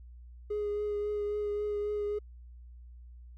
triangle tone with vibrato, 415.3 Hz, G#4, in tune, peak -27 dBFS, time 0.5-2.19 s, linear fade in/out 10 ms, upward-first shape triangle, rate 3.7 Hz, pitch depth 18 cents each way, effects tanh soft clip ceiling -26 dBFS + added 60 Hz sine -47 dBFS peak until 3.37 s

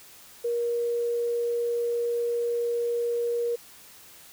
sine tone, 473.5 Hz, A#4, 27 cents sharp, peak -24 dBFS, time 0.44-3.56 s, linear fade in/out 10 ms, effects white hiss -50 dBFS RMS until 4.32 s

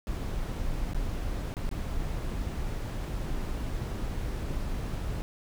brown noise with dropouts, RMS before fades -32 dBFS, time 0.07-5.22 s, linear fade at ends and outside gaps 0 ms, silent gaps 0.934-0.946 / 1.54-1.568 / 1.691-1.713 s, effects none

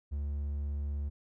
triangle tone, 72 Hz, D2, 34 cents flat, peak -30 dBFS, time 0.11-1.1 s, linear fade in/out 20 ms, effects none

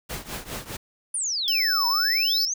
pink noise with tremolo, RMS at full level -31 dBFS, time 0.09-0.77 s, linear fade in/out 10 ms, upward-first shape triangle, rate 4.9 Hz, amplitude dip 90%
sine exponential two-way sweep, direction down then up, 9956 to 932.3 to 6560 Hz, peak -24 dBFS, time 1.14-2.54 s, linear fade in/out 5 ms, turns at 1.87 s
square tone, 5274 Hz, E8, in tune, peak -22 dBFS, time 1.48-2.45 s, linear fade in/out 0 ms
effects none

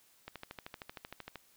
click train, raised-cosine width 0.3 ms, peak -27 dBFS, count 15, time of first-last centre 0.28-1.357 s, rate 13 Hz, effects white hiss -66 dBFS RMS until 1.56 s

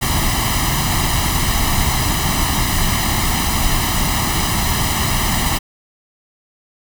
pink noise with comb filter, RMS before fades -17 dBFS, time 0.01-5.59 s, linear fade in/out 20 ms, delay 1 ms, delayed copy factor +0.75, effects none

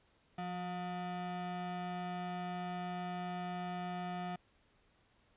square ring-modulated tone, 269.5 Hz, C#4, 49 cents flat, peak -36 dBFS, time 0.38-4.36 s, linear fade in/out 5 ms, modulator 446 Hz, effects pink hiss -71 dBFS RMS until 5.36 s + resampled to 8000 Hz

